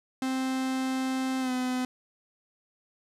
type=tone with pitch glide; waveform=45% pulse; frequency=261.6 to 253.3 Hz; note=C4 to B3; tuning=0 to +44 cents; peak=-27 dBFS; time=0.22-1.85 s; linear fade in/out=2 ms; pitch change=-56 cents; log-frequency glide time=1.4-1.51 s; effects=low-pass 11000 Hz 12 dB/octave + 11-bit